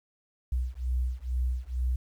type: beating tone pair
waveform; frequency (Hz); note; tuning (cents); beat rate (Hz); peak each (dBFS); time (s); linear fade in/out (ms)
sine; 61.4 / 63.6; B1 / C2; -9 / -48; 2.2; -30; 0.52-1.96; 5
effects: 10-bit